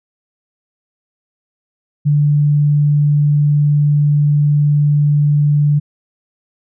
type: tone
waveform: sine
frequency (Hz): 146.83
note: D3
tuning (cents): 0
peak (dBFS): -9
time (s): 2.05-5.8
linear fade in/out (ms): 20
effects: none